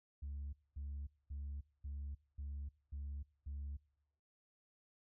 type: tone bursts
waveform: sine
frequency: 70.9 Hz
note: C#2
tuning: 40 cents sharp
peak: -40 dBFS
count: 7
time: 0.22-3.77 s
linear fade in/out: 10 ms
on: 310 ms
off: 230 ms
effects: noise-tail reverb RT60 1.0 s tail -25 dB re dry + tanh soft clip ceiling -40 dBFS